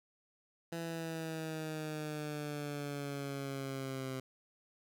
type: exponential sweep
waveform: 15% pulse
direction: down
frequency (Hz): 167.6 to 130.81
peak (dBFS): -32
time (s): 0.72-4.2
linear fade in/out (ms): 5
effects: none